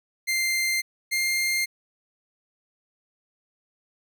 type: tone pair in turn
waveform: sawtooth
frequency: 2093 / 2110 Hz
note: C7 / C7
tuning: 0 / +14 cents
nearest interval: unison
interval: 14 cents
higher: second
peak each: -19 dBFS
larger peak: neither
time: 0.27-0.82 / 1.11-1.66 s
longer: neither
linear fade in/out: 20 ms
effects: none